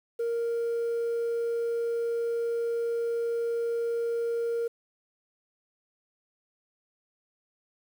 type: tone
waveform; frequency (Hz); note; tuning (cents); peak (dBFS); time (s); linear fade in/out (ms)
sine; 466.2; A#4; 0; -24; 0.19-4.68; 10
effects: tanh soft clip ceiling -25 dBFS + 9-bit